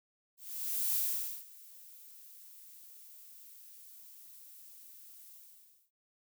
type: noise with ADSR envelope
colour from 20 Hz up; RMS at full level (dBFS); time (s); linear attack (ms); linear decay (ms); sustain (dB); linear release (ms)
violet; -31; 0.37-5.91; 580; 490; -23; 590
effects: none